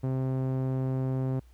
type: tone with low-pass filter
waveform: sawtooth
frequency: 131.1 Hz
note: C3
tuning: 4 cents sharp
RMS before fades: -29 dBFS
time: 0.03-1.4 s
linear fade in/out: 10 ms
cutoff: 640 Hz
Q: 0.56
effects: added 60 Hz sine -52 dBFS peak until 1.53 s + pink hiss -67 dBFS RMS until 1.53 s